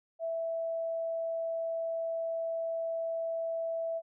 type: tone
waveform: sine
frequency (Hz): 659.3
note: E5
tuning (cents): 0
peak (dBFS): -31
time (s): 0.19-4.02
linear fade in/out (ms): 50
effects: none